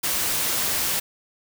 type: noise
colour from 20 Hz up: white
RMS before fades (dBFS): -24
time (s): 0.03-1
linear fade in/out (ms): 10
effects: none